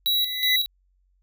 square tone with tremolo, 3886 Hz, B7, 29 cents flat, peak -20 dBFS, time 0.06-0.66 s, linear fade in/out 0 ms, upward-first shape square, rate 2.7 Hz, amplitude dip 60%
triangle tone with exponential growth, 2016 Hz, B6, 35 cents sharp, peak -17 dBFS, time 0.1-0.56 s, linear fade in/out 5 ms, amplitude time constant 100 ms
effects added 46 Hz sine -62 dBFS peak until 1.22 s

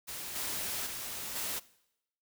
white noise with level steps, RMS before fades -41 / -36 / -40 / -36 dBFS, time 0.07-1.6 s, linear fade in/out 20 ms, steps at 0.35 / 0.86 / 1.35 s, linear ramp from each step 10 ms, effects noise-tail reverb RT60 0.8 s tail -20 dB re dry

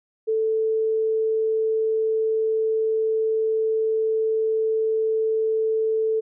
sine tone, 441 Hz, A4, 4 cents sharp, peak -19 dBFS, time 0.27-6.21 s, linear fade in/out 20 ms, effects none

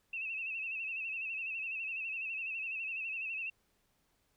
sine tone with vibrato, 2637 Hz, E7, in tune, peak -36 dBFS, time 0.13-3.5 s, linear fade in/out 5 ms, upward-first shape sine, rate 12 Hz, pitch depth 69 cents each way, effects pink hiss -75 dBFS RMS until 4.36 s

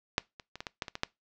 clicks, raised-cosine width 0.2 ms, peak -7 / -27 / -25 / -20 / -18 / -14 / -21 / -19 / -10 dBFS, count 9, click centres 0.181 / 0.398 / 0.556 / 0.605 / 0.668 / 0.822 / 0.882 / 0.954 / 1.034 s, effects noise-tail reverb RT60 0.2 s tail -23 dB re dry + low-pass 6000 Hz 12 dB/octave

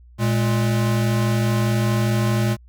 square tone pair together, 116.54 / 209.2 Hz, A#2 / G#3, 0 / +13 cents, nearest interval minor seventh, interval 1013 cents, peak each -19 / -24 dBFS, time 0.18-2.57 s, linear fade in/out 50 ms, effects added 60 Hz sine -44 dBFS peak until 2.68 s

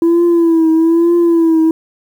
sine tone with vibrato, 332.5 Hz, E4, 15 cents sharp, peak -5 dBFS, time 0.02-1.71 s, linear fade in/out 2 ms, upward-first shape triangle, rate 1.1 Hz, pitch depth 70 cents each way, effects tanh soft clip ceiling -6 dBFS + 7-bit

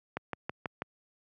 click train, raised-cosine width 0.5 ms, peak -18 dBFS, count 5, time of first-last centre 0.17-0.82 s, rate 6.15 Hz, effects high-pass 100 Hz 12 dB/octave

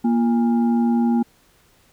sine tone with frequency modulation, 235.6 Hz, A#3, 19 cents sharp, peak -15 dBFS, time 0.04-1.23 s, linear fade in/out 10 ms, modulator 583 Hz, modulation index 0.46, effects pink hiss -57 dBFS RMS until 1.92 s

